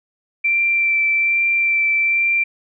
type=tone with vibrato; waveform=sine; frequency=2347 Hz; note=D7; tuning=2 cents flat; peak=-14 dBFS; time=0.44-2.44 s; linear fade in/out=10 ms; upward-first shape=sine; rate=1.2 Hz; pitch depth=12 cents each way; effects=none